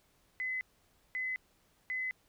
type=tone bursts; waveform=sine; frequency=2026 Hz; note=B6; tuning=44 cents sharp; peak=-33 dBFS; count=3; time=0.4-2.11 s; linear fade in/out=0 ms; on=210 ms; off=540 ms; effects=pink hiss -70 dBFS RMS until 2.28 s